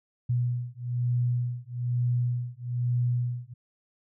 sine beating tone pair, 121.6 / 122.7 Hz, B2 / B2, -26 / -11 cents, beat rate 1.1 Hz, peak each -28 dBFS, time 0.29-3.54 s, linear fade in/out 10 ms, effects none

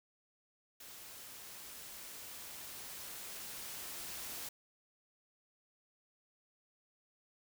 white noise with level ramp, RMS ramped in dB -52 to -44 dBFS, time 0.8-4.49 s, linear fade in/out 5 ms, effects none

